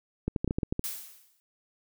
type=clicks; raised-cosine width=3 ms; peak=-15 dBFS; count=9; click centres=0.28 / 0.362 / 0.445 / 0.477 / 0.509 / 0.585 / 0.632 / 0.725 / 0.794 s
type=noise with exponential decay; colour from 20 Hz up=blue; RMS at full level=-32 dBFS; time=0.84-1.4 s; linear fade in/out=0 ms; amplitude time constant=120 ms
effects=none